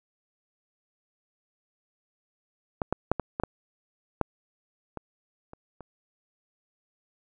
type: clicks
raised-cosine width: 1 ms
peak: -13 / -11 / -7 / -14 / -15 / -12 / -9 / -21 / -29 / -28 dBFS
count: 10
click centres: 2.818 / 2.926 / 3.116 / 3.197 / 3.399 / 3.436 / 4.213 / 4.973 / 5.534 / 5.807 s
effects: none